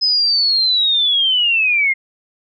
sine linear sweep, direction down, 5100 to 2093 Hz, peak -12 dBFS, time 0.01-1.94 s, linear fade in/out 20 ms, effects none

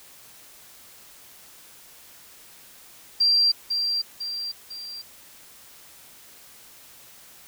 sine tone with echo, 4729 Hz, D8, 11 cents sharp, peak -16 dBFS, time 3.2-3.52 s, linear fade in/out 10 ms, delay 500 ms, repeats 3, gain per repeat -6 dB, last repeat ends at 5.02 s, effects white hiss -49 dBFS RMS until 7.47 s

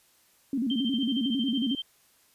sine tone with vibrato, 250.6 Hz, B3, 25 cents sharp, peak -25 dBFS, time 0.53-1.75 s, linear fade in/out 2 ms, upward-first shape square, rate 11 Hz, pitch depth 160 cents each way
sine tone with tremolo, 3136 Hz, G7, in tune, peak -29 dBFS, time 0.7-1.82 s, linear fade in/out 2 ms, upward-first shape sine, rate 13 Hz, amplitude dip 75%
effects white hiss -63 dBFS RMS until 2.34 s + resampled to 32000 Hz

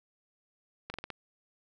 slowing click train, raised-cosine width 0.3 ms, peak -22 dBFS, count 5, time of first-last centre 0.9-1.103 s, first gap 40 ms, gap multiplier 1.16, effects none

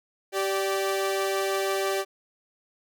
sawtooth tone pair together, 388.5 / 585.8 Hz, G4 / D5, -16 / -5 cents, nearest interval perfect fifth, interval 711 cents, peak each -22 / -26 dBFS, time 0.32-2.05 s, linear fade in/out 50 ms, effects none

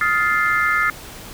sine chord, F dominant seventh, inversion third, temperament just, 1257.2 / 1396.9 / 1746.1 / 2095 Hz, Eb6 / F6 / A6 / C7, +18 / 0 / -14 / +2 cents, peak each -21 dBFS, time 0.01-0.9 s, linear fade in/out 2 ms, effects pink hiss -37 dBFS RMS until 1.33 s

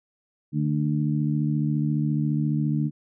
harmonic tone, 74.5 Hz, D2, 25 cents sharp, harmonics 2 / 3 / 4, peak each -23 / -27 / -29 dBFS, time 0.52-2.91 s, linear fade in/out 50 ms, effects none

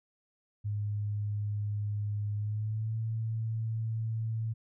sine tone with pitch glide, 103.83 to 111.93 Hz, G#2 to A2, 0 to +30 cents, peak -30 dBFS, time 0.64-4.54 s, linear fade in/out 20 ms, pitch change +130 cents, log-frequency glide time 2.35-2.99 s, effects none

